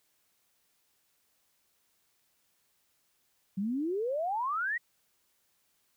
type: exponential sweep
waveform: sine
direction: up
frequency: 185 to 1960 Hz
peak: -29 dBFS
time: 3.57-4.78 s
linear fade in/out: 10 ms
effects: white hiss -73 dBFS RMS until 5.96 s